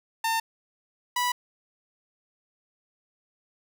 sawtooth tone pair in turn, 900 / 982.3 Hz, A5 / B5, +39 / -10 cents, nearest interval major second, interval 151 cents, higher second, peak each -20 dBFS, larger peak neither, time 0.24-0.4 / 1.16-1.32 s, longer neither, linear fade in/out 5 ms, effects 9-bit

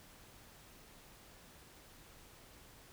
silence, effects pink hiss -59 dBFS RMS until 2.92 s

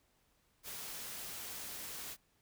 white noise, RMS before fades -45 dBFS, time 0.63-2.17 s, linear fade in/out 50 ms, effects pink hiss -74 dBFS RMS until 2.41 s

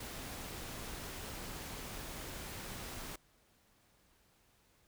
pink noise, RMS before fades -45 dBFS, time 0-3.16 s, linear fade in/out 5 ms, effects pink hiss -70 dBFS RMS until 4.87 s

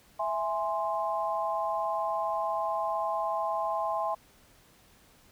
sine chord, E augmented, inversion none, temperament equal, 659.3 / 830.6 / 1046.5 Hz, E5 / G#5 / B#5, 0 / 0 / 0 cents, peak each -32 dBFS, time 0.19-4.15 s, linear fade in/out 10 ms, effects pink hiss -60 dBFS RMS until 5.31 s

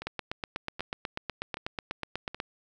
two click trains, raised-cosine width 0.3 ms, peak -16 / -22 dBFS, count 20 / 4, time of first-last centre 0.07-2.401 / 0.02-2.346 s, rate 8.15 / 1.29 Hz, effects none

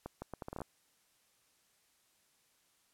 accelerating click train, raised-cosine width 1 ms, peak -27 dBFS, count 10, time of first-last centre 0.06-0.618 s, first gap 160 ms, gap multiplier 0.73, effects white hiss -72 dBFS RMS until 2.93 s + low-pass 12000 Hz 12 dB/octave

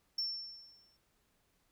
sine tone with exponential decay, 5410 Hz, E8, 44 cents sharp, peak -30 dBFS, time 0.18-0.97 s, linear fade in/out 5 ms, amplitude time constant 170 ms, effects tanh soft clip ceiling -29 dBFS + pink hiss -75 dBFS RMS until 1.71 s

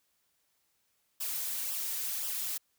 blue noise with flanger, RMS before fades -35 dBFS, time 1.2-2.58 s, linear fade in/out 10 ms, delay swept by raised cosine 0.46 to 3.66 ms, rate 1.9 Hz, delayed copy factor -0.6, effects white hiss -75 dBFS RMS until 2.78 s

